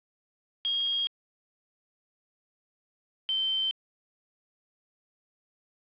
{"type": "tone pair in turn", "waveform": "sine", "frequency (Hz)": [3256, 3102], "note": ["G#7", "G7"], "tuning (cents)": [-35, -19], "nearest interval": "minor second", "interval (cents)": 84, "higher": "first", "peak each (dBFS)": -25, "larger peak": "neither", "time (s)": [[0.65, 1.07], [3.29, 3.71]], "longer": "neither", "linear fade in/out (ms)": 0, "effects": ["resampled to 8000 Hz", "9-bit"]}